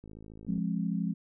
click train, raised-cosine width 3 ms, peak -35 dBFS, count 30, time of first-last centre 0.04-0.579 s, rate 53.8 Hz
sine chord, F minor, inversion none, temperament equal with one note detuned, 174.61 / 207.7 / 265.7 Hz, F3 / Ab3 / C4, 0 / 0 / +27 cents, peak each -31 / -32 / -37 dBFS, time 0.47-1.14 s, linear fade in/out 20 ms
effects none

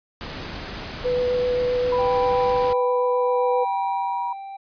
pink noise, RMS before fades -33 dBFS, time 0.21-2.73 s, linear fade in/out 0 ms
sine tone with vibrato, 495.6 Hz, B4, 6 cents sharp, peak -19 dBFS, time 1.04-3.65 s, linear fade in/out 20 ms, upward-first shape triangle, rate 7.6 Hz, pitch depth 10 cents each way
sine tone with pitch glide, 987.8 to 960.2 Hz, B5 to B5, 0 to -49 cents, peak -24 dBFS, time 1.92-4.33 s, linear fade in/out 5 ms, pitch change -49 cents, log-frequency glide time 3.2-3.84 s
triangle tone with tremolo, 784 Hz, G5, in tune, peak -22 dBFS, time 1.98-4.57 s, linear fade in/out 10 ms, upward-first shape sine, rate 0.7 Hz, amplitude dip 65%
effects resampled to 11025 Hz

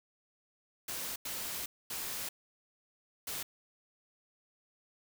white noise bursts at uneven times, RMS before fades -39 dBFS, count 4, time 0.88-1.16 / 1.25-1.66 / 1.9-2.29 / 3.27-3.43 s, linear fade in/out 5 ms, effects none

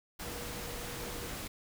sine tone in noise, 480 Hz, B4, 49 cents flat, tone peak -48 dBFS, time 0.23-1.27 s, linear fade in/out 10 ms, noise pink, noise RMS -41 dBFS, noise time 0.19-1.48 s, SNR -10 dB, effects none

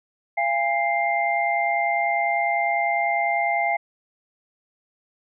sine tone cluster, 685 / 815 / 2099 Hz, F5 / G#5 / C7, -34 / -33 / +5 cents, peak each -24 dBFS, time 0.37-3.77 s, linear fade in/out 10 ms, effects none

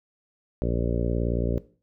harmonic tone, 58.6 Hz, A#1, 10 cents sharp, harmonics 1 / 2 / 3 / 4 / 5 / 6 / 7 / 8 / 9 / 10, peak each -27 / -30 / -32 / -33 / -34 / -35 / -35 / -36 / -37 / -37 dBFS, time 0.62-1.58 s, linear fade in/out 0 ms, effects noise-tail reverb RT60 0.4 s tail -18 dB re dry

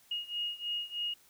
sine beating tone pair, 2867 / 2870.2 Hz, F7 / F7, +45 / +47 cents, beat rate 3.2 Hz, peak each -36 / -38 dBFS, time 0.11-1.14 s, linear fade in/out 5 ms, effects white hiss -63 dBFS RMS until 1.29 s

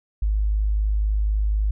sine tone, 52 Hz, G#1, 3 cents sharp, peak -18 dBFS, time 0.22-1.71 s, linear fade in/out 5 ms, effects none

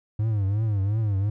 triangle tone with vibrato, 103.83 Hz, G#2, in tune, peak -19 dBFS, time 0.19-1.3 s, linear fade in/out 5 ms, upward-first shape triangle, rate 2.8 Hz, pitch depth 160 cents each way, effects none

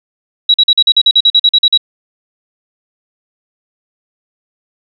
sine tone bursts, 3879 Hz, B7, 32 cents flat, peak -4 dBFS, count 14, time 0.49-1.776 s, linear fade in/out 5 ms, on 51 ms, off 44 ms, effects none

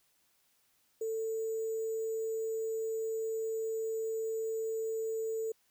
sine tone with sample-and-hold, 445.1 Hz, A4, 20 cents sharp, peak -32 dBFS, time 1.01-5.52 s, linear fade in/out 5 ms, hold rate 7350 Hz, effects white hiss -72 dBFS RMS until 5.7 s

